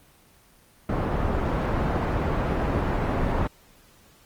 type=low-pass noise; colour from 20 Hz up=pink; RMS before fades=-25 dBFS; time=0.89-3.47 s; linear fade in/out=2 ms; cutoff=1200 Hz; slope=12 dB/octave; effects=pink hiss -56 dBFS RMS until 4.25 s + Opus 24 kbps